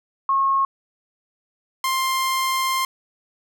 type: tone pair in turn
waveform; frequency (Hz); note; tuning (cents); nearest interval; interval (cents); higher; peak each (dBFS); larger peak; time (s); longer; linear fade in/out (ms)
sine / sawtooth; 1087 / 1053; C#6 / C6; -34 / +11; minor second; 55; first; -16; neither; 0.29-0.65 / 1.84-2.85; second; 2
effects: none